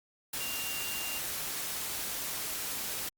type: tone in noise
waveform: sine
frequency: 2787 Hz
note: F7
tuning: 4 cents flat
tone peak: -39 dBFS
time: 0.4-1.19 s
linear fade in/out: 5 ms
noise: white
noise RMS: -36 dBFS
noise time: 0.33-3.09 s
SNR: -6 dB
effects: Opus 48 kbps